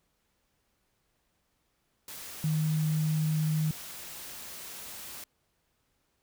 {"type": "tone in noise", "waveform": "sine", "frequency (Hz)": 155.56, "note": "D#3", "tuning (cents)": 0, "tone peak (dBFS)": -25, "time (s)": [2.44, 3.71], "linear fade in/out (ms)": 2, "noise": "white", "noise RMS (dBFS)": -43, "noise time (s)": [2.08, 5.24], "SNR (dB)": 15, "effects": ["pink hiss -75 dBFS RMS until 6.22 s"]}